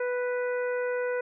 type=harmonic tone; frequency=493.9 Hz; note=B4; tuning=in tune; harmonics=1 / 2 / 3 / 4 / 5; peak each=-27 / -40 / -36 / -42 / -47 dBFS; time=0-1.21 s; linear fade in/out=5 ms; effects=none